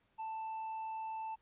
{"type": "tone", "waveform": "triangle", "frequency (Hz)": 884, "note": "A5", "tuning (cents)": 8, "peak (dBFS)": -37, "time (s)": [0.18, 1.36], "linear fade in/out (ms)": 20, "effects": ["pink hiss -75 dBFS RMS until 1.41 s", "resampled to 8000 Hz"]}